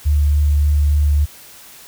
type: tone with vibrato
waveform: sine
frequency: 73.42 Hz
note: D2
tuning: in tune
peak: -11 dBFS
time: 0.05-1.26 s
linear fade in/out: 20 ms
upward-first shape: sine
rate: 3.5 Hz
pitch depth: 11 cents each way
effects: white hiss -41 dBFS RMS until 1.87 s